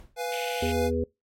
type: noise with exponential decay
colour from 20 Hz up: brown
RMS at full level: -40 dBFS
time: 0-0.2 s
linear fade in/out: 0 ms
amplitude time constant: 43 ms
type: chord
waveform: square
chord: F diminished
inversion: second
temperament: equal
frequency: 493.9 / 698.5 / 830.6 Hz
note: Cb5 / F5 / Ab5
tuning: 0 / 0 / 0 cents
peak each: -32 / -35 / -36 dBFS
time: 0.16-0.91 s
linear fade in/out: 50 ms
type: band-pass noise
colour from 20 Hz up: white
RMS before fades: -39 dBFS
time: 0.32-0.72 s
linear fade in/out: 2 ms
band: 2300 to 3200 Hz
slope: 48 dB/octave
type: harmonic tone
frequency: 81.7 Hz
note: E2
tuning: 15 cents flat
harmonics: 1 / 3 / 5 / 6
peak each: -30 / -30 / -30 / -30 dBFS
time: 0.62-1.04 s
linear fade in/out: 5 ms
effects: noise-tail reverb RT60 0.2 s tail -22 dB re dry + AAC 48 kbps